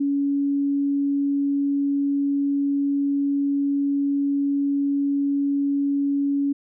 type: tone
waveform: sine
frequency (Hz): 281.4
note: C#4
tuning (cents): +26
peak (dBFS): -19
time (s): 0-6.53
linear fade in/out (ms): 10
effects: none